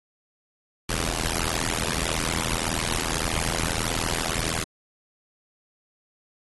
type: noise with amplitude modulation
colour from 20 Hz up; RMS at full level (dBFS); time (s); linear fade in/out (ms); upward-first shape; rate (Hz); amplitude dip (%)
pink; -22; 0.89-4.64; 5; sine; 81.7; 100
effects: AAC 32 kbps